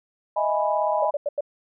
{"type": "chord", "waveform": "sine", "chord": "E major seventh", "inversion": "third", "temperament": "equal", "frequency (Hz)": [622.3, 659.3, 830.6, 987.8], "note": ["D#5", "E5", "G#5", "B5"], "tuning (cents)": [0, 0, 0, 0], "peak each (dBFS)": [-24, -29, -25, -26], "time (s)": [0.36, 1.11], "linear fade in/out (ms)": 10}
{"type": "tone bursts", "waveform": "sine", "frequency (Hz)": 581, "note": "D5", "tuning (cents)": -19, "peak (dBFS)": -21, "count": 4, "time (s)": [1.02, 1.408], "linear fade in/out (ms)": 5, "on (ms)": 31, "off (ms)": 88}
{"effects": []}